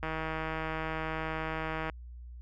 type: click train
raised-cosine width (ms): 0.5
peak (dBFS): -20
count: 298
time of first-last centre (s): 0.03-1.898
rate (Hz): 159
effects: added 60 Hz sine -43 dBFS peak until 2.41 s